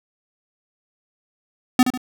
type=tone with echo; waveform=square; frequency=252.6 Hz; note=B3; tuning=39 cents sharp; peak=-10 dBFS; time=1.79-1.83 s; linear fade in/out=2 ms; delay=73 ms; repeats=2; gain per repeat=-8 dB; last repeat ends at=1.976 s; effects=none